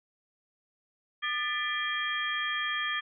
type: tone cluster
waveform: sine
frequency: 1211 / 1760 / 1998 / 2374 / 3231 Hz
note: D#6 / A6 / B6 / D7 / G#7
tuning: -47 / 0 / +20 / +18 / -48 cents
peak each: -35 / -32 / -40 / -38 / -35 dBFS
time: 1.22-3.01 s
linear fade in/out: 20 ms
effects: none